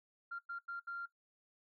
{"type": "tone bursts at uneven times", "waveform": "sine", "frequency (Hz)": 1388, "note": "F6", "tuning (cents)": -11, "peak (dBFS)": -39, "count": 4, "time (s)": [[0.31, 0.39], [0.49, 0.59], [0.68, 0.8], [0.87, 1.06]], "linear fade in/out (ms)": 10, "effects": ["noise-tail reverb RT60 0.1 s tail -17 dB re dry", "tanh soft clip ceiling -35 dBFS"]}